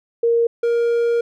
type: tone pair in turn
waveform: sine / triangle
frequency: 466.2 / 469.7 Hz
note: A#4 / A#4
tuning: 0 / +13 cents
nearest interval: unison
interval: 13 cents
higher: second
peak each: -13 dBFS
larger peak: neither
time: 0.23-0.47 / 0.63-1.21 s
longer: second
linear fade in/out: 5 ms
effects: none